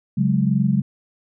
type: chord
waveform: sine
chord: C# suspended fourth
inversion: none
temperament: equal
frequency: 138.59 / 185 / 207.7 Hz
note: C#3 / F#3 / G#3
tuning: 0 / 0 / 0 cents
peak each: -20 dBFS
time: 0.17-0.82 s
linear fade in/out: 10 ms
effects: none